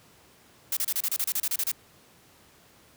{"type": "noise bursts", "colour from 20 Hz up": "blue", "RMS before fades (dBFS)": -27, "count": 13, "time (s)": [0.72, 1.716], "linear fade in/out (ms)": 2, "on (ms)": 48, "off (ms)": 31, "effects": ["pink hiss -57 dBFS RMS until 2.96 s", "high-pass 80 Hz 12 dB/octave"]}